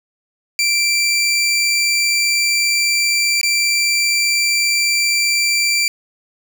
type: tone with dropouts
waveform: 20% pulse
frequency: 2349 Hz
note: D7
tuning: in tune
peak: -9 dBFS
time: 0.59-5.88 s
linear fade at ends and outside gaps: 1 ms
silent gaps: 3.413-3.431 s
effects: none